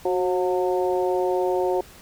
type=harmonic tone with a mistuned harmonic; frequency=180 Hz; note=F#3; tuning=47 cents flat; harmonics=2 / 3 / 4 / 5; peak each=-22 / -26 / -28 / -30 dBFS; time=0.05-1.81 s; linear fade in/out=5 ms; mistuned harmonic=2; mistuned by=+37 cents; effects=pink hiss -47 dBFS RMS until 2.01 s